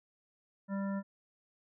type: harmonic tone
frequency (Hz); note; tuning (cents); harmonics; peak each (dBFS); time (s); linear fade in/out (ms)
196.9; G3; +8; 1 / 3 / 5 / 7 / 9; -33 / -43 / -47 / -50 / -52; 0.68-1.03; 50
effects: none